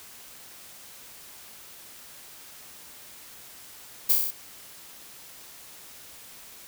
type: noise with echo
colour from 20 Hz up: violet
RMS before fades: -19 dBFS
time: 4.09-4.13 s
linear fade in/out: 10 ms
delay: 30 ms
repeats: 6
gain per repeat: -2 dB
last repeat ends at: 4.31 s
effects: white hiss -47 dBFS RMS until 6.67 s